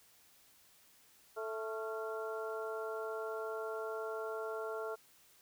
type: harmonic tone with a mistuned harmonic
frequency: 220 Hz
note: A3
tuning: in tune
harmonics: 2 / 3 / 4 / 5 / 6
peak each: -40 / -44 / -50 / -50 / -45 dBFS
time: 1.36-4.96 s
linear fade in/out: 20 ms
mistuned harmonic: 6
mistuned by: +74 cents
effects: white hiss -65 dBFS RMS until 5.41 s